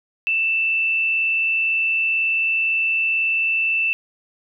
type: tone with frequency modulation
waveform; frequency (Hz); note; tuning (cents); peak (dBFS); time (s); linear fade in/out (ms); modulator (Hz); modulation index
sine; 2661; E7; +16; -17; 0.27-3.93; 0; 133; 0.23
effects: none